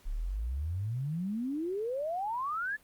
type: exponential sweep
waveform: sine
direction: up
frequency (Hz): 32.37 to 1760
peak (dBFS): -31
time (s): 0.05-2.77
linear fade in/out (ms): 20
effects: pink hiss -62 dBFS RMS until 2.83 s + Opus 48 kbps